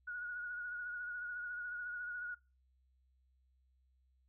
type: tone with vibrato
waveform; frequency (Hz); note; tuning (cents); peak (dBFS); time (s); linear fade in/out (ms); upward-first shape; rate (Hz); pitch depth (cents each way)
sine; 1452; F#6; -33; -40; 0.07-2.35; 10; triangle; 14; 40
effects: noise-tail reverb RT60 0.3 s tail -24 dB re dry + added 64 Hz sine -70 dBFS peak until 4.28 s